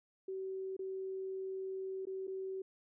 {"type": "tone with dropouts", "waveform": "sine", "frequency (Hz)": 381.2, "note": "G4", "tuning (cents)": -48, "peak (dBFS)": -38, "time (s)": [0.28, 2.62], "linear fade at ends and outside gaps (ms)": 5, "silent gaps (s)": [[0.767, 0.791], [2.054, 2.069], [2.271, 2.277]], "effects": []}